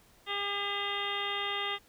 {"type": "harmonic tone with a mistuned harmonic", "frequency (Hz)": 403.3, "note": "G4", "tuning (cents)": 49, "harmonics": [1, 2, 3, 4, 5, 6, 7, 8, 9], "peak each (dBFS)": [-41, -40, -38, -46, -37, -47, -40, -39, -40], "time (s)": [0.26, 1.79], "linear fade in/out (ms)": 50, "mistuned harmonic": 6, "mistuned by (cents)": 73, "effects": ["pink hiss -62 dBFS RMS until 1.88 s"]}